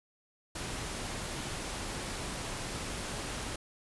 pink noise, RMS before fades -38 dBFS, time 0.55-3.56 s, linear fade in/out 5 ms, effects resampled to 24000 Hz

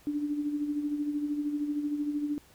sine tone with tremolo, 293.7 Hz, D4, in tune, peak -26 dBFS, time 0.07-2.38 s, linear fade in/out 0 ms, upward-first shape sine, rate 13 Hz, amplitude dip 55%, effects pink hiss -59 dBFS RMS until 2.54 s

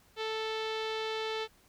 sawtooth tone with low-pass filter, 440 Hz, A4, in tune, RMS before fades -35 dBFS, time 0.16-1.48 s, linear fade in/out 50 ms, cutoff 3700 Hz, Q 2.6, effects pink hiss -64 dBFS RMS until 1.68 s

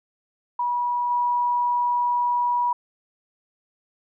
sine tone with level steps, 970 Hz, B5, 31 cents flat, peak -21 / -19 dBFS, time 0.59-2.73 s, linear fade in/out 5 ms, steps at 1.1 s, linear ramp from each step 10 ms, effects none

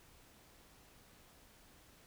silence, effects pink hiss -63 dBFS RMS until 2.06 s

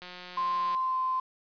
click train, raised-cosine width 0.2 ms, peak -26 dBFS, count 132, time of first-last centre 0.02-0.748 s, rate 180 Hz
sine tone with pitch glide, 1046.5 to 1035.1 Hz, C6 to C6, 0 to -19 cents, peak -26 dBFS, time 0.37-1.2 s, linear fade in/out 5 ms, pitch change -19 cents, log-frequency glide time 0.55-0.97 s
effects resampled to 11025 Hz + 9-bit

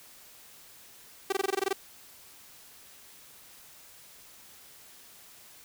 sawtooth tone bursts, 388.3 Hz, G4, 16 cents flat, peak -21 dBFS, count 10, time 1.3-1.73 s, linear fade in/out 5 ms, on 25 ms, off 20 ms, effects white hiss -53 dBFS RMS until 5.64 s

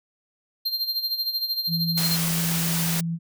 square tone with tremolo, 4180 Hz, C8, 2 cents flat, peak -22 dBFS, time 0.65-2.17 s, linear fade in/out 10 ms, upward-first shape sine, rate 13 Hz, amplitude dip 70%
sine tone, 166.8 Hz, E3, 21 cents sharp, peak -24 dBFS, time 1.67-3.19 s, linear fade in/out 50 ms
white noise, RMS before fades -27 dBFS, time 1.97-3.01 s, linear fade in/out 10 ms
effects none

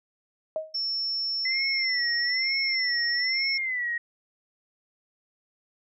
sine tone with exponential decay, 630 Hz, D#5, 21 cents sharp, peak -23 dBFS, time 0.56-0.78 s, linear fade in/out 1 ms, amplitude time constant 47 ms
sine tone, 5400 Hz, E8, 41 cents sharp, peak -26 dBFS, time 0.74-3.58 s, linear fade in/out 10 ms
sine tone with vibrato, 2022 Hz, B6, 40 cents sharp, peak -26 dBFS, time 1.45-3.98 s, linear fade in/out 5 ms, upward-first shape sine, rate 1.1 Hz, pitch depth 120 cents each way
effects none

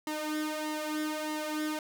sawtooth tone with flanger, 306.4 Hz, D#4, 27 cents flat, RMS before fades -34 dBFS, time 0.07-1.79 s, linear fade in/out 2 ms, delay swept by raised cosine 1 to 2.7 ms, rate 1.6 Hz, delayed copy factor +0.7, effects none

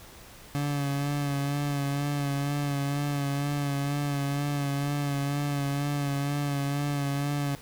30% pulse tone with vibrato, 142.4 Hz, C#3, 47 cents sharp, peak -24 dBFS, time 0.55-7.55 s, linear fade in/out 0 ms, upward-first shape sine, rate 2.1 Hz, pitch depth 29 cents each way, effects pink hiss -49 dBFS RMS until 7.61 s

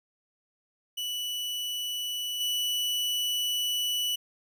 40% pulse tone with level steps, 2960 Hz, F#7, in tune, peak -30 / -26 dBFS, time 0.97-4.16 s, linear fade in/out 10 ms, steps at 2.4 s, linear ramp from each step 10 ms, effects none

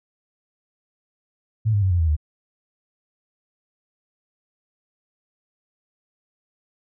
sine tone with pitch steps, 110 / 102.04 / 94.66 / 87.81 / 81.46 / 75.57 Hz, A2 / G#2 / F#2 / F2 / E2 / D#2, 0 / -30 / +40 / +10 / -20 / -50 cents, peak -16 dBFS, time 1.65-2.166 s, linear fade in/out 20 ms, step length 86 ms, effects none

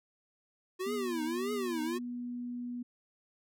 square tone with vibrato, 360.8 Hz, F#4, 44 cents flat, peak -34 dBFS, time 0.79-1.99 s, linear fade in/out 20 ms, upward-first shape triangle, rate 1.7 Hz, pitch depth 290 cents each way
sine tone, 243.6 Hz, B3, 24 cents flat, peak -36 dBFS, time 0.86-2.83 s, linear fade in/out 10 ms
effects none

